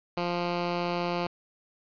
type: tone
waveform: 10% pulse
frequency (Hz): 174.61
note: F3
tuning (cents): 0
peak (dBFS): -19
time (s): 0.17-1.27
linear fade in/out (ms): 5
effects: resampled to 11025 Hz + 8-bit